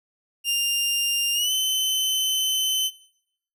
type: tone with pitch glide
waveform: sawtooth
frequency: 2800 to 3053 Hz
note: F7 to G7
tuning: +4 to -46 cents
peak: -18 dBFS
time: 0.44-2.91 s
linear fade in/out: 50 ms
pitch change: +150 cents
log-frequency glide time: 1.34-1.52 s
effects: noise-tail reverb RT60 0.7 s tail -18 dB re dry